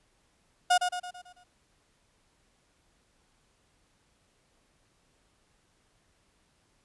35% pulse tone with echo, 720 Hz, F#5, 47 cents flat, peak -18 dBFS, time 0.7-0.78 s, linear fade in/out 10 ms, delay 110 ms, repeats 6, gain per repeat -6 dB, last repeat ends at 1.44 s, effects pink hiss -69 dBFS RMS until 6.84 s + resampled to 24000 Hz

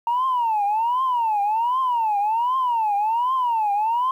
sine tone with vibrato, 921 Hz, A#5, 21 cents flat, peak -17 dBFS, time 0.07-4.11 s, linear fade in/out 2 ms, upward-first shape triangle, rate 1.3 Hz, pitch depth 250 cents each way, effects tanh soft clip ceiling -15 dBFS + 9-bit

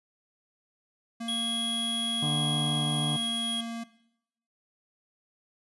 square tone, 230.8 Hz, A#3, 17 cents flat, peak -34 dBFS, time 1.2-3.84 s, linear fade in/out 10 ms
square tone with pitch glide, 3322 to 3301 Hz, G#7 to G#7, 0 to -11 cents, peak -29 dBFS, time 1.28-3.61 s, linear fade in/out 5 ms, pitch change -11 cents, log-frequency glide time 1.97-3.38 s
harmonic tone, 149 Hz, D3, 25 cents sharp, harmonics 1 / 2 / 3 / 4 / 5 / 6 / 7 / 8, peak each -29 / -36 / -47 / -46 / -40 / -50 / -46 / -49 dBFS, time 2.22-3.17 s, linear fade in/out 10 ms
effects noise-tail reverb RT60 0.8 s tail -19 dB re dry + resampled to 24000 Hz

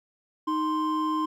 triangle tone pair together, 311.3 / 1046.5 Hz, D#4 / C6, +1 / 0 cents, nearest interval octave + major sixth, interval 2099 cents, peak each -25 dBFS, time 0.47-1.26 s, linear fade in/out 10 ms, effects none

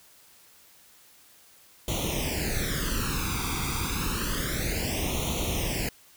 pink noise with flanger, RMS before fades -29 dBFS, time 1.88-5.89 s, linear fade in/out 2 ms, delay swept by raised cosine 0.3 to 0.85 ms, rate 0.29 Hz, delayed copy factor +0.9, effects white hiss -56 dBFS RMS until 6.16 s

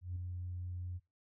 sine tone with ADSR envelope, 89.5 Hz, F2, 43 cents sharp, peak -34 dBFS, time 0.01-1 s, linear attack 150 ms, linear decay 3 ms, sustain -4 dB, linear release 39 ms, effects noise-tail reverb RT60 0.3 s tail -24 dB re dry + tanh soft clip ceiling -33 dBFS

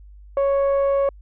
sine tone pair together, 554.4 / 1109.6 Hz, C#5 / C#6, 0 / +1 cents, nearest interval octave, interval 1201 cents, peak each -15 / -26 dBFS, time 0.37-1.09 s, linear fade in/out 2 ms, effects tanh soft clip ceiling -13 dBFS + added 50 Hz sine -41 dBFS peak until 1.21 s

